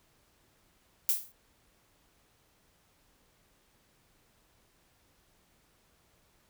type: noise with exponential decay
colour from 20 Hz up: violet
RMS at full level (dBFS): -23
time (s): 1.09-1.32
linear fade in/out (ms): 0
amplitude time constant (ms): 50
effects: pink hiss -68 dBFS RMS until 6.49 s